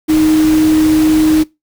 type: tone in noise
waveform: sine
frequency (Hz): 311.8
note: D#4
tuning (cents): +4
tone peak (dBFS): -7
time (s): 0.08-1.44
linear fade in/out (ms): 20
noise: pink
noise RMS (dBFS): -23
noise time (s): 0.08-1.44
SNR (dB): +13
effects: noise-tail reverb RT60 0.2 s tail -21 dB re dry